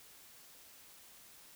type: silence
effects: white hiss -58 dBFS RMS until 1.55 s